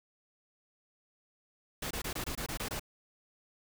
pink noise bursts, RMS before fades -37 dBFS, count 9, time 1.82-2.796 s, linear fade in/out 5 ms, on 88 ms, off 23 ms, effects none

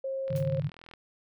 sine tone, 536 Hz, C5, 42 cents sharp, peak -30 dBFS, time 0.04-0.6 s, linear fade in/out 5 ms
click train, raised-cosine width 0.3 ms, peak -32 dBFS, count 28, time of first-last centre 0.28-0.937 s, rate 41.1 Hz
sine chord, Ab suspended fourth, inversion none, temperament equal, 103.83 / 138.59 / 155.56 Hz, Ab2 / Db3 / Eb3, 0 / 0 / 0 cents, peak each -37 / -31 / -31 dBFS, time 0.3-0.7 s, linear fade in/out 10 ms
white noise with exponential decay, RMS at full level -43 dBFS, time 0.36-0.49 s, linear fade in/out 0 ms, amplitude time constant 27 ms
effects none

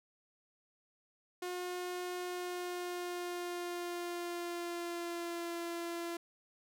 sawtooth tone with pitch glide, 359.2 to 340.8 Hz, F4 to F4, +49 to -42 cents, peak -34 dBFS, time 1.42-6.17 s, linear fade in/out 5 ms, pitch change -91 cents, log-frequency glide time 2.21-5.57 s, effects none

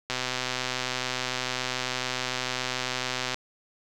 click train, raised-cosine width 0.2 ms, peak -11 dBFS, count 413, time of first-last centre 0.1-3.344 s, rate 127 Hz, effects none

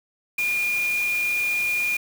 sine tone in noise, 2422 Hz, D#7, 47 cents flat, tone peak -21 dBFS, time 0.38-1.97 s, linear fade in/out 5 ms, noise white, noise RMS -35 dBFS, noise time 0.38-1.97 s, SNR +11 dB, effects none

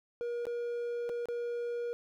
triangle tone with dropouts, 476.4 Hz, A#4, 38 cents sharp, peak -31 dBFS, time 0.21-1.93 s, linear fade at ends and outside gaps 0 ms, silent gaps 0.454-0.468 / 1.092-1.097 / 1.256-1.286 s, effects none

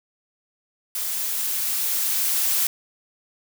blue noise with level ramp, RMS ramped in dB -27 to -21 dBFS, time 0.95-2.67 s, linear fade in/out 2 ms, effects none

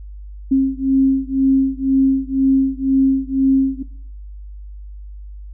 sine beating tone pair, 267.2 / 269.2 Hz, C4 / C4, +36 / +49 cents, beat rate 2 Hz, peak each -16 dBFS, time 0.51-3.83 s, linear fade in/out 10 ms, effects noise-tail reverb RT60 0.6 s tail -18 dB re dry + added 50 Hz sine -31 dBFS peak until 5.53 s

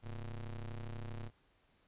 square ring-modulated tone, 60.2 Hz, B1, 44 cents flat, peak -39 dBFS, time 0.02-1.31 s, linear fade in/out 50 ms, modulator 44 Hz, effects pink hiss -72 dBFS RMS until 1.87 s + resampled to 8000 Hz

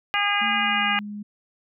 harmonic tone, 407.8 Hz, G#4, 32 cents flat, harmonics 2 / 3 / 4 / 5 / 6 / 7, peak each -27 / -27 / -27 / -27 / -27 / -27 dBFS, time 0.14-0.99 s, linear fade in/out 0 ms
sine tone with pitch glide, 222.1 to 207.2 Hz, A3 to G#3, +16 to -4 cents, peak -31 dBFS, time 0.41-1.23 s, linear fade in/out 10 ms, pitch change -120 cents, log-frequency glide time 0.6-0.98 s
effects none

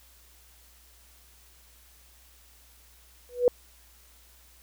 sine tone with exponential growth, 490 Hz, B4, 14 cents flat, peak -13 dBFS, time 3.29-3.48 s, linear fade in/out 1 ms, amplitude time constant 41 ms, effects added 60 Hz sine -58 dBFS peak until 4.62 s + white hiss -58 dBFS RMS until 4.62 s

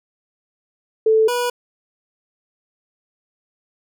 sine / 25% pulse tone pair in turn, 440 / 487.2 Hz, A4 / B4, 0 / -24 cents, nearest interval major second, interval 176 cents, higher second, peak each -11 / -15 dBFS, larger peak first, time 1.06-1.28 / 1.28-1.5 s, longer neither, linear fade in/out 5 ms, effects none

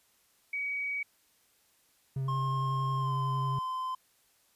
sine tone, 2264 Hz, C#7, 36 cents sharp, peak -31 dBFS, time 0.53-1.03 s, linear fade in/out 5 ms
triangle tone with vibrato, 134.1 Hz, C3, 43 cents sharp, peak -28 dBFS, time 2.16-3.59 s, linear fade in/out 5 ms, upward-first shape square, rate 11 Hz, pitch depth 13 cents each way
triangle tone with pitch glide, 1068 to 1030.4 Hz, C6 to C6, +35 to -27 cents, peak -30 dBFS, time 2.28-3.95 s, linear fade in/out 5 ms, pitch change -62 cents, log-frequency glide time 2.96-3.13 s
effects white hiss -68 dBFS RMS until 4.55 s + resampled to 32000 Hz

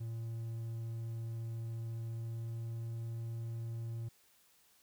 triangle tone with pitch glide, 114.3 to 115.03 Hz, A#2 to A#2, -34 to -23 cents, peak -36 dBFS, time 0-4.09 s, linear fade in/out 10 ms, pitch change +11 cents, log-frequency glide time 2.01-2.85 s, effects white hiss -68 dBFS RMS until 4.82 s

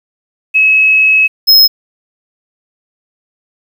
sine / square tone pair in turn, 2572 / 5144 Hz, E7 / E8, -43 / -43 cents, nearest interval octave, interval 1200 cents, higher second, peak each -5 / -3 dBFS, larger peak second, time 0.54-1.28 / 1.47-1.68 s, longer first, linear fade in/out 20 ms, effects 7-bit

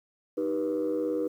sine chord, Eb augmented, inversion none, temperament just, 311.1 / 388.9 / 486.1 Hz, Eb4 / G4 / B4, 0 / -14 / -28 cents, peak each -29 / -32 / -28 dBFS, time 0.37-1.28 s, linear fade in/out 10 ms, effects tanh soft clip ceiling -21 dBFS + 10-bit

